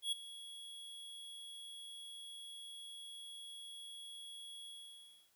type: tone with ADSR envelope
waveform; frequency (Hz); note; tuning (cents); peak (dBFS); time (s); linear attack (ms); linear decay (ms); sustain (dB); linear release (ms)
square; 3338; G#7; +8; -33; 0.02-5.31; 100; 14; -16; 640
effects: white hiss -74 dBFS RMS until 5.35 s